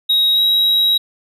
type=tone with pitch glide; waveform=triangle; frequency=3800 to 3842 Hz; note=A#7 to B7; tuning=+33 to -48 cents; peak=-10 dBFS; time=0.09-0.98 s; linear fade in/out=10 ms; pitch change=+19 cents; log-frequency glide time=0.33-0.39 s; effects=none